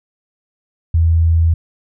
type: tone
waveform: sine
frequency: 82.41 Hz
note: E2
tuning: in tune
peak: -9 dBFS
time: 0.94-1.54 s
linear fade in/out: 5 ms
effects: none